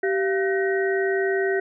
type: tone cluster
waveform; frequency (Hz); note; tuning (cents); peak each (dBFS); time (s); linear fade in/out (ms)
sine; 387.8 / 688 / 1518 / 1884; G4 / F5 / F#6 / A#6; -19 / -26 / +44 / +18; -21 / -30 / -30 / -29; 0.03-1.6; 5
effects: none